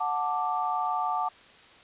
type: chord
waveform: sine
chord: D major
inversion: first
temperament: just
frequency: 734.2 / 881 / 1174.7 Hz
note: F#5 / A5 / D6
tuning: -14 / +2 / 0 cents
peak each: -30 dBFS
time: 0-1.29 s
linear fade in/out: 10 ms
effects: white hiss -53 dBFS RMS until 1.83 s + resampled to 8000 Hz